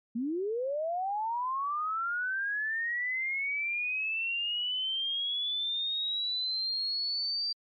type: linear sweep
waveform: sine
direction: up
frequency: 220 to 4699 Hz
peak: -29 dBFS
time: 0.15-7.53 s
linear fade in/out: 10 ms
effects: MP3 48 kbps